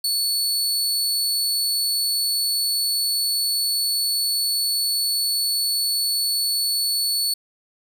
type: tone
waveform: sawtooth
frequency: 4435 Hz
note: C#8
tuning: in tune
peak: -17 dBFS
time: 0.04-7.34 s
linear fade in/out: 5 ms
effects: none